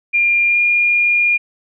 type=tone with pitch glide; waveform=sine; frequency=2400 to 2418 Hz; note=D7 to D7; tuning=+37 to +50 cents; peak=-11 dBFS; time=0.13-1.38 s; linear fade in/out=20 ms; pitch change=+13 cents; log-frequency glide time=0.49-0.58 s; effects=none